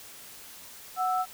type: tone pair together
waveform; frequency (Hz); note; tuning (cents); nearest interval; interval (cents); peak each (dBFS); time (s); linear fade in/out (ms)
sine; 738.9 / 1318.5; F#5 / E6; -3 / 0; minor seventh; 1003; -26 / -29; 0.96-1.26; 50
effects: white hiss -47 dBFS RMS until 1.33 s